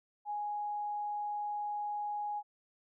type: tone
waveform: sine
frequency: 830.6 Hz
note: G#5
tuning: in tune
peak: -34 dBFS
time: 0.25-2.43 s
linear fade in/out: 50 ms
effects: none